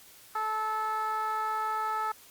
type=tone with band-pass filter; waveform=15% pulse; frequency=434.8 Hz; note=A4; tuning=21 cents flat; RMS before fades=-31 dBFS; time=0.35-2.12 s; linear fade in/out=5 ms; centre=1100 Hz; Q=9.9; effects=white hiss -54 dBFS RMS until 2.3 s + Opus 48 kbps